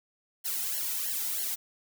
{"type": "noise with flanger", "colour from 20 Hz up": "blue", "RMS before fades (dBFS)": -32, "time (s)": [0.44, 1.56], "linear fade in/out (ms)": 20, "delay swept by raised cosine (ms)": [0.81, 1.81], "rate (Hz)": 3.1, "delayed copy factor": -1, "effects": []}